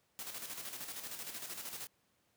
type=noise with tremolo; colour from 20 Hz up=white; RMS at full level=-43 dBFS; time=0.19-1.87 s; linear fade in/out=0 ms; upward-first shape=square; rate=13 Hz; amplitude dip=50%; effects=pink hiss -75 dBFS RMS until 2.36 s + high-pass 100 Hz 12 dB/octave